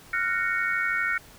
sine chord, Gb major seventh, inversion third, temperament just, 1387.5 / 1480 / 1850 / 2220 Hz, F6 / Gb6 / Bb6 / Db7, -12 / 0 / -14 / +2 cents, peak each -29 dBFS, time 0.13-1.18 s, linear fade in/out 5 ms, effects pink hiss -50 dBFS RMS until 1.38 s

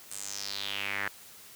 sawtooth tone with band-pass filter sweep, 100 Hz, G2, 35 cents sharp, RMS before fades -36 dBFS, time 0.11-1.08 s, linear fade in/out 0 ms, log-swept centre 9000 to 1700 Hz, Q 3.9, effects white hiss -51 dBFS RMS until 1.55 s + high-pass 60 Hz 12 dB/octave

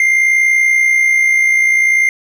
triangle tone with amplitude modulation, 2100 Hz, C7, 6 cents sharp, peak -5 dBFS, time 0-2.09 s, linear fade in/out 2 ms, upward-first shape sine, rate 60.5 Hz, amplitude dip 45%, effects none

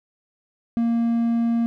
triangle tone, 232.5 Hz, A#3, 4 cents flat, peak -16 dBFS, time 0.77-1.66 s, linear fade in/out 0 ms, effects none

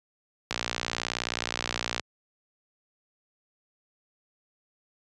click train, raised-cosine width 0.2 ms, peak -10 dBFS, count 89, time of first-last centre 0.51-1.996 s, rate 59.2 Hz, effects high-pass 80 Hz 12 dB/octave + resampled to 24000 Hz

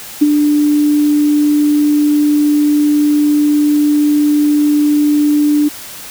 sine tone with ADSR envelope, 295.7 Hz, D4, 12 cents sharp, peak -3 dBFS, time 0.21-5.69 s, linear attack 13 ms, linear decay 28 ms, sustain -5 dB, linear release 15 ms, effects white hiss -30 dBFS RMS until 6.1 s

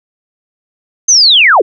sine linear sweep, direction down, 6400 to 299.1 Hz, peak -3 dBFS, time 1.08-1.62 s, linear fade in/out 10 ms, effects none

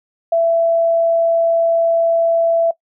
sine tone, 667 Hz, E5, 20 cents sharp, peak -11 dBFS, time 0.32-2.71 s, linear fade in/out 5 ms, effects noise-tail reverb RT60 0.1 s tail -20 dB re dry

